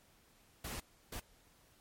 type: noise bursts at uneven times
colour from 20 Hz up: pink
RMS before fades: -43 dBFS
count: 2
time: 0.64-0.8 / 1.12-1.2 s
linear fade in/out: 5 ms
effects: pink hiss -67 dBFS RMS until 1.8 s + MP3 64 kbps